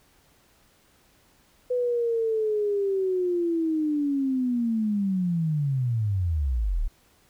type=linear sweep; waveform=sine; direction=down; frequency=500 to 31.26 Hz; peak=-22 dBFS; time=1.7-6.88 s; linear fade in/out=10 ms; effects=pink hiss -61 dBFS RMS until 7.29 s